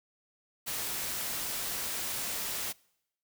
white noise, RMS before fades -35 dBFS, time 0.66-2.73 s, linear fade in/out 20 ms, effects noise-tail reverb RT60 0.8 s tail -25 dB re dry

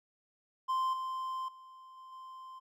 triangle tone with level steps, 1042 Hz, C6, 7 cents flat, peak -27 / -33 / -49 / -47 / -44 dBFS, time 0.68-2.6 s, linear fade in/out 20 ms, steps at 0.93 / 1.48 / 1.97 / 2.12 s, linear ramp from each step 5 ms, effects none

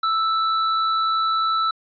square tone, 1318.5 Hz, E6, in tune, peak -19 dBFS, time 0.03-1.71 s, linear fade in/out 5 ms, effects resampled to 11025 Hz

